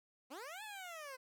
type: linear two-way sweep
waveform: 15% pulse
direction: up then down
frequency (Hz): 237.1 to 880 to 502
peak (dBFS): -40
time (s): 0.3-1.17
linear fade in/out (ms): 20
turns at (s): 0.63
effects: none